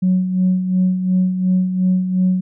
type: tone with tremolo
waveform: sine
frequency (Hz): 184.5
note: F#3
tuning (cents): -5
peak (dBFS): -10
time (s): 0.02-2.41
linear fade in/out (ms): 10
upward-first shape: sine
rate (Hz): 2.8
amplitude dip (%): 60
effects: tanh soft clip ceiling -8 dBFS